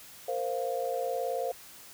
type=chord; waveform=sine; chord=Bb suspended second; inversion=none; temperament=equal with one note detuned; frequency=464.6 / 523.3 / 698.5 Hz; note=Bb4 / C5 / F5; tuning=-6 / 0 / 0 cents; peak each=-35 / -32 / -34 dBFS; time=0.28-1.52 s; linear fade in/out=5 ms; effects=white hiss -50 dBFS RMS until 1.93 s